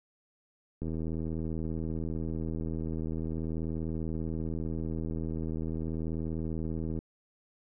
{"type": "click train", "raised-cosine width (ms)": 3, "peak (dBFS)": -23, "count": 497, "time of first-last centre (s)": [0.82, 6.989], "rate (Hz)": 80.4, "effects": []}